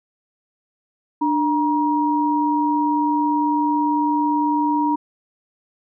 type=tone pair together; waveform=sine; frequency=297 / 949 Hz; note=D4 / A#5; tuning=+20 / +31 cents; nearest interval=octave + minor sixth; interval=2011 cents; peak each=-19 dBFS; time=1.21-4.96 s; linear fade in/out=10 ms; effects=none